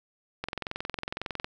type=click train; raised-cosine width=0.3 ms; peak=-16 dBFS; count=23; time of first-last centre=0.44-1.445 s; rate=21.9 Hz; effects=none